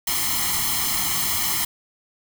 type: noise with comb filter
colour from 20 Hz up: white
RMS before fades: -23 dBFS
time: 0.07-1.65 s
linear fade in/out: 5 ms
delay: 0.96 ms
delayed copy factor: +0.95
effects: none